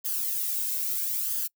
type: noise with flanger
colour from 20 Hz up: violet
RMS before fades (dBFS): -29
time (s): 0.04-1.48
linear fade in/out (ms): 20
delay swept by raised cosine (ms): 0.62 to 1.92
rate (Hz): 0.76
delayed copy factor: +0.7
effects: noise-tail reverb RT60 0.1 s tail -26 dB re dry